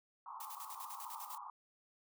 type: band-pass noise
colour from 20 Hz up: white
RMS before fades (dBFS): -49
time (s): 0.26-1.5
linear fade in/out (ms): 2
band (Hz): 820 to 1200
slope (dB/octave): 96
type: noise with tremolo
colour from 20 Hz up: blue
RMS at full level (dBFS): -49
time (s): 0.4-1.38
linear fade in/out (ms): 5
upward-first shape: square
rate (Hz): 10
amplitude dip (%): 70
effects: none